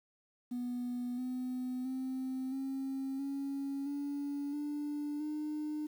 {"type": "tone with pitch steps", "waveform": "sine", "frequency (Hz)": [245.3, 252.8, 260.5, 268.4, 276.6, 285, 293.7, 302.7], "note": ["B3", "B3", "C4", "C4", "C#4", "C#4", "D4", "D#4"], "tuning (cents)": [-12, 41, -7, 44, -4, 48, 0, -48], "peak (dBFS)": -33, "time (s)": [0.51, 5.87], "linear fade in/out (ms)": 10, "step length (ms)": 670, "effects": ["tanh soft clip ceiling -33 dBFS", "10-bit"]}